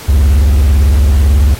triangle tone with vibrato, 70 Hz, C#2, 18 cents sharp, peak -3 dBFS, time 0.08-1.55 s, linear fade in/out 10 ms, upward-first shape square, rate 18 Hz, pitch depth 180 cents each way, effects pink hiss -29 dBFS RMS until 1.59 s + AAC 48 kbps

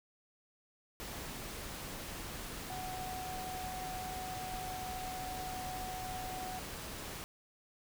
sine tone in noise, 742 Hz, F#5, 5 cents sharp, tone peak -41 dBFS, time 2.7-6.59 s, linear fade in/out 0 ms, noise pink, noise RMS -44 dBFS, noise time 1-7.24 s, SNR 0 dB, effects none

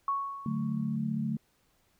sine tone with exponential decay, 1108.7 Hz, C#6, in tune, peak -25 dBFS, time 0.08-0.96 s, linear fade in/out 2 ms, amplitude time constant 190 ms
sine chord, D major, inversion none, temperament equal, 146.83 / 185 / 220 Hz, D3 / F#3 / A3, 0 / 0 / 0 cents, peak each -34 / -36 / -31 dBFS, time 0.46-1.37 s, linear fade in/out 2 ms
effects pink hiss -70 dBFS RMS until 1.99 s

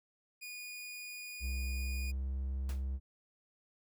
sawtooth tone, 2454 Hz, D#7, 25 cents flat, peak -40 dBFS, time 0.41-2.12 s, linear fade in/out 20 ms
triangle tone with pitch glide, 65.41 to 66.44 Hz, C2 to C2, 0 to +27 cents, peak -32 dBFS, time 1.4-3 s, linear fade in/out 50 ms, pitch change +27 cents, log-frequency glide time 1.66-2.32 s
pink noise with exponential decay, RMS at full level -45 dBFS, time 2.69-2.85 s, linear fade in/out 2 ms, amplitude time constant 34 ms
effects none

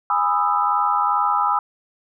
sine chord, E major seventh, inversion first, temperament just, 824.1 / 988.9 / 1236.1 / 1318.5 Hz, G#5 / B5 / D#6 / E6, -14 / +2 / -12 / 0 cents, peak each -22 dBFS, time 0.1-1.59 s, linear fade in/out 2 ms, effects none

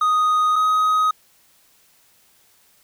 triangle tone pair in turn, 1244.5 / 1258.2 Hz, D#6 / D#6, 0 / +19 cents, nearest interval unison, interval 19 cents, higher second, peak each -13 dBFS, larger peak neither, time 0.01-0.56 / 0.56-1.11 s, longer neither, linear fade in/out 5 ms, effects white hiss -57 dBFS RMS until 2.83 s

